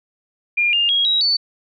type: tone with pitch steps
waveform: sine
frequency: 2408 / 2814 / 3289 / 3845 / 4493 Hz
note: D7 / F7 / G#7 / B7 / C#8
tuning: +43 / +12 / -18 / -47 / +23 cents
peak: -14 dBFS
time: 0.57-1.37 s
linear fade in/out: 10 ms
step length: 160 ms
effects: none